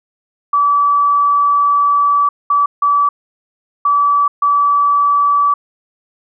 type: tone bursts at uneven times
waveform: sine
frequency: 1151 Hz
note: D6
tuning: 35 cents flat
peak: -9 dBFS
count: 5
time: 0.53-2.29 / 2.5-2.66 / 2.82-3.09 / 3.85-4.28 / 4.42-5.54 s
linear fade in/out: 5 ms
effects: none